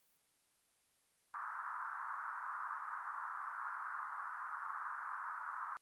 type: band-pass noise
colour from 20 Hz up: pink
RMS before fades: -44 dBFS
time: 1.34-5.77 s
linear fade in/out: 0 ms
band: 1000 to 1500 Hz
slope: 48 dB/octave
effects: white hiss -75 dBFS RMS until 5.81 s + Opus 32 kbps